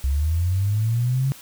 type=linear sweep; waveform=sine; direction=up; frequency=65.3 to 137.5 Hz; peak=-18 dBFS; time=0.04-1.32 s; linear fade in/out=0 ms; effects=white hiss -44 dBFS RMS until 1.41 s